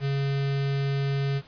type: tone with notch filter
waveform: square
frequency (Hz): 138.59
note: C#3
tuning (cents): 0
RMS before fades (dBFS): -26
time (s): 0-1.42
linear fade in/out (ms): 50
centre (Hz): 910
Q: 1.2
effects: pink hiss -51 dBFS RMS until 1.47 s + resampled to 11025 Hz